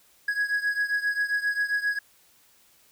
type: beating tone pair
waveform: triangle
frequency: 1661.2 / 1668.7 Hz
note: G#6 / G#6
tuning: 0 / +8 cents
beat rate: 7.5 Hz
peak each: -24 / -27 dBFS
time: 0.28-1.99 s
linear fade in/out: 5 ms
effects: white hiss -60 dBFS RMS until 2.91 s